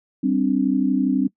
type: chord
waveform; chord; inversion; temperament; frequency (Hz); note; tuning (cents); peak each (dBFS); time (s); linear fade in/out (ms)
sine; G suspended fourth; none; equal; 196 / 261.6 / 293.7; G3 / C4 / D4; 0 / 0 / 0; -23 / -19 / -22; 0.23-1.28; 10
effects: noise-tail reverb RT60 0.1 s tail -22 dB re dry